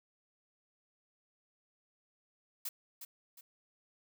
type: noise with echo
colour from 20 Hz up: blue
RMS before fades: -39 dBFS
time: 2.65-2.69 s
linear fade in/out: 5 ms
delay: 360 ms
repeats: 2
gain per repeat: -8 dB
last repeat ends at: 3.41 s
effects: none